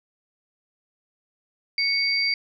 sine tone pair together, 2217 / 4698 Hz, C#7 / D8, 0 / 0 cents, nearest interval octave + minor second, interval 1300 cents, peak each -23 dBFS, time 1.78-2.34 s, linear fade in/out 2 ms, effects none

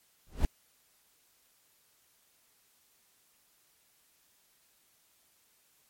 brown noise with exponential growth, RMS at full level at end -23 dBFS, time 0.27-0.45 s, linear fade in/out 1 ms, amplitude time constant 38 ms, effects white hiss -68 dBFS RMS until 5.89 s + MP3 64 kbps

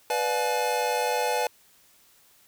square chord, B diminished seventh, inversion none, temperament just, 493.9 / 592.7 / 711.2 / 853.4 Hz, B4 / D5 / F5 / Ab5, 0 / +16 / +31 / +47 cents, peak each -29 / -33 / -33 / -28 dBFS, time 0.1-1.47 s, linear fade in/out 2 ms, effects white hiss -59 dBFS RMS until 2.47 s

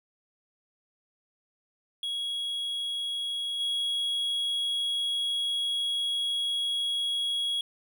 triangle tone with level steps, 3322 Hz, G#7, in tune, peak -28 / -25 dBFS, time 2.03-7.61 s, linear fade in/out 2 ms, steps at 3.59 s, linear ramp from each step 20 ms, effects none

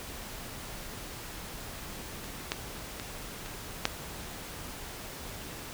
clicks, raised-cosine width 0.2 ms, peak -27 / -11 / -20 / -24 / -7 dBFS, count 5, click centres 2.243 / 2.519 / 2.998 / 3.461 / 3.854 s, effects pink hiss -42 dBFS RMS until 5.73 s

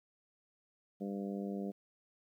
harmonic tone, 99.7 Hz, G2, 30 cents sharp, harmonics 2 / 3 / 4 / 5 / 6 / 7, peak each -38 / -45 / -45 / -47 / -51 / -52 dBFS, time 1-1.72 s, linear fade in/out 20 ms, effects 12-bit

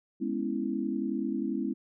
sine chord, C# minor seventh, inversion second, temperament equal, 207.7 / 246.9 / 277.2 / 329.6 Hz, G#3 / B3 / C#4 / E4, 0 / 0 / 0 / 0 cents, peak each -34 dBFS, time 0.2-1.74 s, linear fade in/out 20 ms, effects none

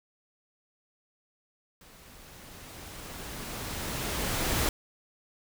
pink noise with level ramp, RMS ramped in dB -54 to -27 dBFS, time 1.81-4.69 s, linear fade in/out 2 ms, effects none

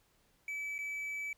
triangle tone with dropouts, 2299 Hz, D7, 37 cents flat, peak -35 dBFS, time 0.48-1.33 s, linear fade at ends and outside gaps 2 ms, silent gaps 0.782-0.788 s, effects pink hiss -71 dBFS RMS until 1.37 s

